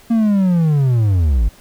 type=linear sweep; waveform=triangle; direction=down; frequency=233.6 to 47.49 Hz; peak=-9 dBFS; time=0.1-1.49 s; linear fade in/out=10 ms; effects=pink hiss -46 dBFS RMS until 1.6 s